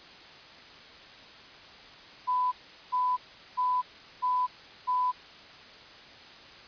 sine tone bursts, 1000 Hz, B5, 21 cents sharp, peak -24 dBFS, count 5, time 2.27-5.12 s, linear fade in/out 20 ms, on 250 ms, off 400 ms, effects white hiss -49 dBFS RMS until 6.67 s + resampled to 11025 Hz

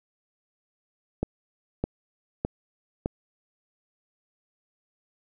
click train, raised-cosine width 2 ms, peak -12 dBFS, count 4, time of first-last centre 1.23-3.059 s, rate 1.64 Hz, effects none

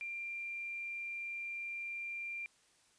sine tone, 2379 Hz, D7, 22 cents sharp, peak -39 dBFS, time 0.01-2.46 s, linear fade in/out 0 ms, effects white hiss -69 dBFS RMS until 2.98 s + resampled to 22050 Hz

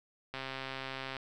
click train, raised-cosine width 0.3 ms, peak -23 dBFS, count 111, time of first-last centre 0.34-1.167 s, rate 133 Hz, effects none

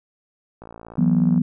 click train, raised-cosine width 1 ms, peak -25 dBFS, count 44, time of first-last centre 0.62-1.378 s, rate 56.7 Hz
sine chord, E suspended second, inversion none, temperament equal with one note detuned, 164.81 / 185 / 243 Hz, E3 / F#3 / B3, 0 / 0 / -28 cents, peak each -19 dBFS, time 0.98-1.42 s, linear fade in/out 5 ms
effects none

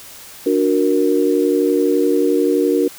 sine chord, D augmented, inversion none, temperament equal with one note detuned, 293.7 / 365.3 / 466.2 Hz, D4 / F#4 / A#4, 0 / -22 / 0 cents, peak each -17 dBFS, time 0.46-2.88 s, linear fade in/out 5 ms, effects white hiss -38 dBFS RMS until 2.98 s

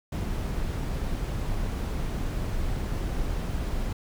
brown noise, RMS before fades -29 dBFS, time 0.12-3.93 s, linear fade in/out 5 ms, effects none

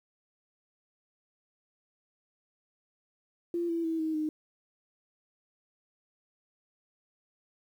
sine tone with pitch steps, 343.5 / 334.3 / 325.3 / 316.6 / 308.2 Hz, F4 / E4 / E4 / D#4 / D#4, -29 / +24 / -23 / +30 / -16 cents, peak -28 dBFS, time 3.54-4.29 s, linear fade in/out 2 ms, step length 150 ms, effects 10-bit

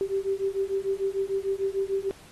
sine beating tone pair, 386.7 / 393.4 Hz, G4 / G4, -24 / +6 cents, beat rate 6.7 Hz, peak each -28 dBFS, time 0.01-2.11 s, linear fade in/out 0 ms, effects pink hiss -52 dBFS RMS until 2.31 s + AAC 32 kbps

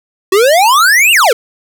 square exponential two-way sweep, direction up then down, 366.3 to 2894 to 420 Hz, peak -6 dBFS, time 0.32-1.33 s, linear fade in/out 5 ms, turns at 1.12 s, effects none

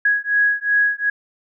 sine beating tone pair, 1661.2 / 1663.9 Hz, G#6 / G#6, 0 / +3 cents, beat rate 2.7 Hz, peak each -18 dBFS, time 0.05-1.1 s, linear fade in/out 5 ms, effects none

